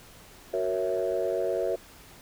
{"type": "chord", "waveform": "sine", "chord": "F# dominant seventh", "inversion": "none", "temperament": "equal", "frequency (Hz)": [370, 466.2, 554.4, 659.3], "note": ["F#4", "A#4", "C#5", "E5"], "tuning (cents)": [0, 0, 0, 0], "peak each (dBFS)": -30, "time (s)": [0.53, 1.76], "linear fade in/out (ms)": 10, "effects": ["tanh soft clip ceiling -18 dBFS", "pink hiss -51 dBFS RMS until 2.21 s"]}